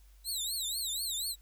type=tone with vibrato; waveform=20% pulse; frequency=3951 Hz; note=B7; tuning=in tune; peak=-27 dBFS; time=0.24-1.36 s; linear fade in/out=50 ms; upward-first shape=triangle; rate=4.1 Hz; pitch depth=220 cents each way; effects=added 49 Hz sine -55 dBFS peak until 1.41 s + white hiss -68 dBFS RMS until 1.41 s